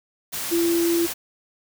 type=tone in noise; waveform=sine; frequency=339.1 Hz; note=E4; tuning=49 cents sharp; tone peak=-18 dBFS; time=0.51-1.07 s; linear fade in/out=20 ms; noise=white; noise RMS=-29 dBFS; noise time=0.32-1.14 s; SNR=+8 dB; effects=none